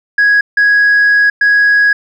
sine tone bursts at uneven times, 1661.2 Hz, G#6, in tune, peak -4 dBFS, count 3, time 0.18-0.41 / 0.57-1.3 / 1.41-1.93 s, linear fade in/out 5 ms, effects tanh soft clip ceiling -4 dBFS

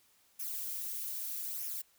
violet noise with flanger, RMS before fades -39 dBFS, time 0.39-1.82 s, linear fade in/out 10 ms, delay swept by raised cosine 0.24 to 3.84 ms, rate 0.8 Hz, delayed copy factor -0.65, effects white hiss -68 dBFS RMS until 1.98 s

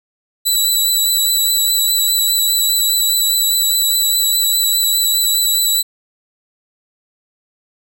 15% pulse tone with vibrato, 3951 Hz, B7, in tune, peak -6 dBFS, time 0.45-5.83 s, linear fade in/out 20 ms, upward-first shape triangle, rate 4.9 Hz, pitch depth 24 cents each way, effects none

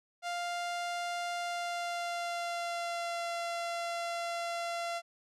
sawtooth tone with pitch glide, 698.5 to 684.5 Hz, F5 to F5, 0 to -35 cents, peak -30 dBFS, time 0.22-5.02 s, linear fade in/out 50 ms, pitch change -35 cents, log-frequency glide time 1.36-3.27 s, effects low-pass 8000 Hz 12 dB/octave

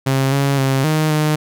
sawtooth tone with pitch steps, 134.5 / 139.1 / 134.4 / 155.4 / 152.8 Hz, C3 / C#3 / C3 / D#3 / D#3, +48 / +6 / +47 / -2 / -31 cents, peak -10 dBFS, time 0.06-1.36 s, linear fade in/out 10 ms, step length 260 ms, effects none

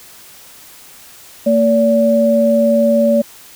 sine tone pair together, 228 / 574.5 Hz, A#3 / D5, -38 / -38 cents, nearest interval octave + major third, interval 1600 cents, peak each -13 / -11 dBFS, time 1.46-3.22 s, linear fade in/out 10 ms, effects white hiss -40 dBFS RMS until 3.55 s

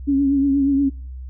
sine tone with vibrato, 277.2 Hz, C#4, in tune, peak -14 dBFS, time 0.07-0.9 s, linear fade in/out 20 ms, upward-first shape triangle, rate 8.4 Hz, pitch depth 53 cents each way, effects noise-tail reverb RT60 0.4 s tail -24 dB re dry + added 64 Hz sine -30 dBFS peak until 1.29 s

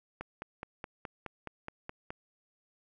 click train, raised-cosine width 0.5 ms, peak -24 dBFS, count 10, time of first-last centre 0.21-2.105 s, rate 4.75 Hz, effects none

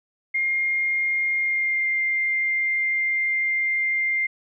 sine tone with pitch glide, 2125 to 2102 Hz, C7 to C7, +26 to +7 cents, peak -20 dBFS, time 0.34-4.27 s, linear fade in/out 10 ms, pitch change -19 cents, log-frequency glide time 1.39-1.91 s, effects none

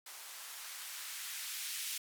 violet noise with band-pass filter sweep, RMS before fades -44 dBFS, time 0.06-1.98 s, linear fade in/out 5 ms, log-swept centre 720 to 2600 Hz, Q 0.97, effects none

